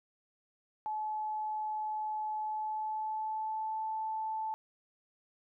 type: tone with pitch glide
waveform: sine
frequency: 859 to 876 Hz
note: A5 to A5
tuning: -42 to -8 cents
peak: -33 dBFS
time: 0.86-4.54 s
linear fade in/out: 0 ms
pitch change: +34 cents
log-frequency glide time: 2.39-3.86 s
effects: none